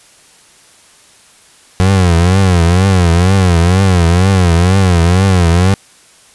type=tone with vibrato; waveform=30% pulse; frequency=90.2 Hz; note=F#2; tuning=44 cents flat; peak=-4 dBFS; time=1.8-5.74 s; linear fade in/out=0 ms; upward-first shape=triangle; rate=2.1 Hz; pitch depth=160 cents each way; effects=white hiss -44 dBFS RMS until 6.34 s + resampled to 24000 Hz